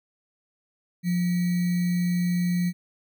sine tone with sample-and-hold, 176.7 Hz, F3, 21 cents sharp, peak -21 dBFS, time 1.03-2.73 s, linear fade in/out 50 ms, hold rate 2100 Hz, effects none

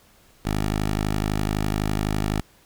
10% pulse tone, 51.91 Hz, G#1, in tune, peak -14 dBFS, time 0.45-2.41 s, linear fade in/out 5 ms, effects pink hiss -56 dBFS RMS until 2.65 s

